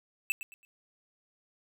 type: tone with echo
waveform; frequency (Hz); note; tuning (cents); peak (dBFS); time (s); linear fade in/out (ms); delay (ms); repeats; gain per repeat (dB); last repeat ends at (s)
square; 2639; E7; +1; -27; 0.3-0.32; 0; 110; 3; -11; 0.65
effects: none